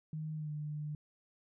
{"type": "tone with pitch glide", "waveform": "sine", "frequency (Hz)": [155.56, 150], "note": ["D#3", "D3"], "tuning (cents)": [0, 37], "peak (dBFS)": -37, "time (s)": [0.13, 0.95], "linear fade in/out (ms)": 2, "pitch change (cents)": -63, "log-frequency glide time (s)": [0.35, 0.51], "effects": []}